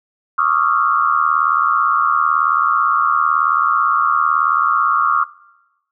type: tone cluster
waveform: sine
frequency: 1107 / 1186 / 1264 / 1385 Hz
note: C#6 / D6 / D#6 / F6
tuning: -3 / +17 / +27 / -15 cents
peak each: -18 dBFS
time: 0.38-5.24 s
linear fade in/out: 5 ms
effects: noise-tail reverb RT60 0.9 s tail -18 dB re dry